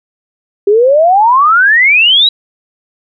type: exponential sweep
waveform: sine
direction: up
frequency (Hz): 392 to 3951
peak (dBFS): -4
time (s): 0.67-2.29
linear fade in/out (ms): 5
effects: none